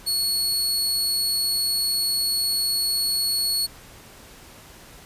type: tone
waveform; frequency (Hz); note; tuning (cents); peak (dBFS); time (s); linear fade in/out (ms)
sawtooth; 4372; C#8; -25; -18; 0.06-3.67; 20
effects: pink hiss -46 dBFS RMS until 5.05 s + resampled to 32000 Hz